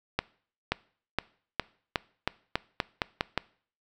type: accelerating click train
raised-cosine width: 0.3 ms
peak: -9 dBFS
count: 11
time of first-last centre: 0.19-3.377 s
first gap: 530 ms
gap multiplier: 0.88
effects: noise-tail reverb RT60 0.5 s tail -22 dB re dry